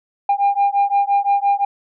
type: beating tone pair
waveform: sine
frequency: 800 / 805.8 Hz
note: G5 / G5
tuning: +35 / +48 cents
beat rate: 5.8 Hz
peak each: -15 dBFS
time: 0.29-1.65 s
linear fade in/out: 5 ms
effects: tanh soft clip ceiling -10 dBFS